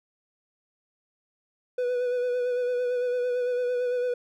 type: tone with vibrato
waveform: triangle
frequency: 493.9 Hz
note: B4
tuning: in tune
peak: -22 dBFS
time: 1.78-4.14 s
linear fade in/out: 5 ms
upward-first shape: sine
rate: 8.9 Hz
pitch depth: 26 cents each way
effects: none